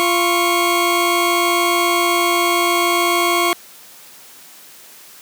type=tone pair together; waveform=20% pulse; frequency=346.5 / 1100 Hz; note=F4 / C#6; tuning=-14 / -14 cents; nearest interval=octave + minor sixth; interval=2000 cents; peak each=-12 dBFS; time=0-3.53 s; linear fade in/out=0 ms; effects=white hiss -42 dBFS RMS until 5.21 s + high-pass 150 Hz 12 dB/octave